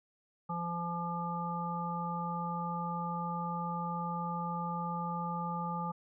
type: harmonic tone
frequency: 171.6 Hz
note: F3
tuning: 30 cents flat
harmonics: 1 / 3 / 5 / 7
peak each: -37 / -46 / -38 / -39 dBFS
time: 0.49-5.92 s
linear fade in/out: 10 ms
effects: none